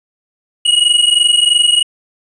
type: tone pair together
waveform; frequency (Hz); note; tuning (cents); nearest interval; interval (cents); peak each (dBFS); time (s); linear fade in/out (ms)
square; 2885 / 2908; F#7 / F#7; -44 / -31; unison; 13; -12 / -12; 0.65-1.83; 10
effects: resampled to 22050 Hz